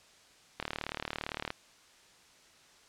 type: click train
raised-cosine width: 0.3 ms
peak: -18 dBFS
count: 35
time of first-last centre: 0.6-1.504 s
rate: 37.6 Hz
effects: white hiss -60 dBFS RMS until 2.88 s + low-pass 7000 Hz 12 dB/octave